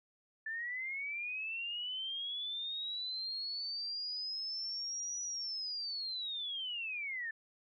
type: linear two-way sweep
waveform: sine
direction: up then down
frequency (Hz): 1749 to 5880 to 1749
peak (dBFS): -37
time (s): 0.46-7.31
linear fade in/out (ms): 5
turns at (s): 5.22
effects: none